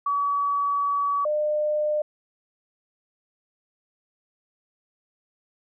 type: tone pair in turn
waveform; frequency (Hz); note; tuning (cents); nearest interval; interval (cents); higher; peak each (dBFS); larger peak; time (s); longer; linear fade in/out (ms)
sine; 1138 / 602.8; C#6 / D5; +45 / +45; major seventh; 1100; first; -21; neither; 0.06-1.25 / 1.25-2.02; first; 5
effects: none